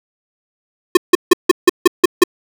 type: tone bursts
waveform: square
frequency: 359.2 Hz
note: F4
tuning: 49 cents sharp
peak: -3 dBFS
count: 8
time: 0.95-2.238 s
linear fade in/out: 5 ms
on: 21 ms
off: 160 ms
effects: none